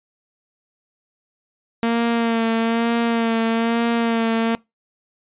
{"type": "tone with vibrato", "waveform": "sawtooth", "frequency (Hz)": 230, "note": "A#3", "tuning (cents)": -23, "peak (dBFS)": -13, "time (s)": [1.83, 4.55], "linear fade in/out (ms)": 0, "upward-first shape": "sine", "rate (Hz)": 1.1, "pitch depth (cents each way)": 27, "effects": ["noise-tail reverb RT60 0.2 s tail -23 dB re dry", "resampled to 8000 Hz"]}